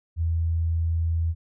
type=tone; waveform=sine; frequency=82.6 Hz; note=E2; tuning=4 cents sharp; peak=-21 dBFS; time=0.16-1.35 s; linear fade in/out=50 ms; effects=none